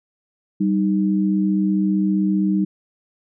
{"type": "tone pair together", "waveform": "sine", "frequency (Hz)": [194.1, 309.4], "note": ["G3", "D#4"], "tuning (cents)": [-17, -10], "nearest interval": "minor sixth", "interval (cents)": 807, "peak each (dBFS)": [-17, -21], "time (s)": [0.6, 2.65], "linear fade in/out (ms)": 10, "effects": []}